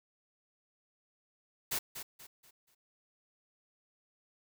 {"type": "noise with echo", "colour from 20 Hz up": "white", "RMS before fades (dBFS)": -34, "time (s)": [1.71, 1.79], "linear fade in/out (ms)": 10, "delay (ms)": 240, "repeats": 4, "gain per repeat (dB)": -9, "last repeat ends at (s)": 2.75, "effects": []}